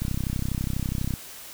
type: click train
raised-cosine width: 5 ms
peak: -15 dBFS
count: 37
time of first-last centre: 0.02-1.138 s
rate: 32.2 Hz
effects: white hiss -42 dBFS RMS until 1.53 s